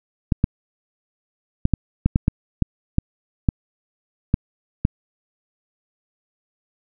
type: clicks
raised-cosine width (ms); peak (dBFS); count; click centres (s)
5; -3; 12; 0.322 / 0.441 / 1.654 / 1.737 / 2.06 / 2.159 / 2.281 / 2.623 / 2.984 / 3.488 / 4.341 / 4.851
effects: none